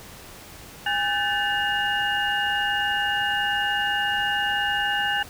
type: tone cluster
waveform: sine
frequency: 816 / 1529 / 1750 / 2851 Hz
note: G#5 / G6 / A6 / F7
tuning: -31 / -44 / -10 / +35 cents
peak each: -27 dBFS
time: 0.86-5.23 s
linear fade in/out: 5 ms
effects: pink hiss -43 dBFS RMS until 5.29 s